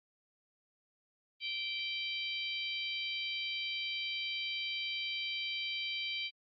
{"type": "harmonic tone", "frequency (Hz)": 780, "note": "G5", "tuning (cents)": -9, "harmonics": [3, 4, 5, 6], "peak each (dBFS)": [-39, -39, -43, -45], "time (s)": [1.4, 6.31], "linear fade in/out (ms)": 50, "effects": ["Opus 24 kbps"]}